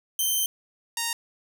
5% pulse tone pair in turn, 3107 / 928.8 Hz, G7 / A#5, -16 / -7 cents, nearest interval octave + major sixth, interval 2091 cents, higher first, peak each -14 dBFS, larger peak neither, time 0.19-0.46 / 0.97-1.13 s, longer first, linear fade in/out 2 ms, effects none

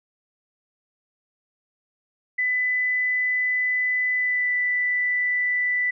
sine tone with pitch glide, 2000 to 1982.7 Hz, B6 to B6, +21 to +6 cents, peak -20 dBFS, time 2.38-5.91 s, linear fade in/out 10 ms, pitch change -15 cents, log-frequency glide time 4.16-4.52 s, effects none

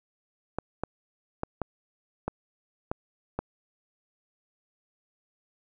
clicks, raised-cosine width 1 ms, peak -15 dBFS, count 7, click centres 0.586 / 0.836 / 1.434 / 1.617 / 2.28 / 2.915 / 3.39 s, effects none

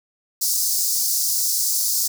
pink high-pass noise, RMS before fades -21 dBFS, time 0.41-2.08 s, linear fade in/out 10 ms, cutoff 4800 Hz, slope 48 dB/octave, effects none

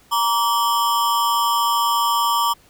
square ring-modulated tone, 1046.5 Hz, C6, in tune, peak -14 dBFS, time 0.11-2.54 s, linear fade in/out 20 ms, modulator 110 Hz, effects pink hiss -53 dBFS RMS until 2.69 s

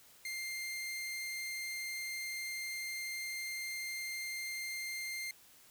sawtooth tone, 2104 Hz, C7, 9 cents sharp, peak -35 dBFS, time 0.25-5.31 s, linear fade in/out 2 ms, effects white hiss -61 dBFS RMS until 5.7 s

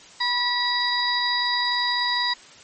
harmonic tone with a mistuned harmonic, 969 Hz, B5, 33 cents flat, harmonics 1 / 2 / 4 / 5, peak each -26 / -26 / -26 / -26 dBFS, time 0.2-2.34 s, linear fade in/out 10 ms, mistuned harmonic 1, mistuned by +21 cents, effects white hiss -47 dBFS RMS until 2.63 s + MP3 32 kbps

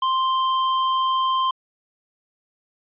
square tone, 1046.5 Hz, C6, in tune, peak -19 dBFS, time 0.02-1.51 s, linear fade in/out 5 ms, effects resampled to 8000 Hz

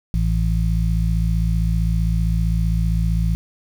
harmonic tone, 55.4 Hz, A1, 13 cents sharp, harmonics 1 / 2 / 3, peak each -18 / -23 / -22 dBFS, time 0.14-3.35 s, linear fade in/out 0 ms, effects 7-bit

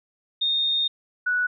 sine tone pair in turn, 3677 / 1474.5 Hz, A#7 / F#6, -24 / -6 cents, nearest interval octave + major third, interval 1582 cents, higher first, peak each -20 dBFS, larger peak neither, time 0.41-0.88 / 1.26-1.47 s, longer first, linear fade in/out 10 ms, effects none

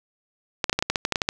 clicks, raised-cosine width 0.2 ms, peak -4 dBFS, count 12, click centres 0.642 / 0.696 / 0.729 / 0.79 / 0.825 / 0.9 / 0.958 / 1.051 / 1.123 / 1.158 / 1.218 / 1.289 s, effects none

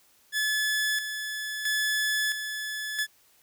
sawtooth tone with tremolo, 1720 Hz, A6, 40 cents flat, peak -21 dBFS, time 0.32-3.07 s, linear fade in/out 50 ms, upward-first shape square, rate 0.75 Hz, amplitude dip 55%, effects white hiss -62 dBFS RMS until 3.42 s

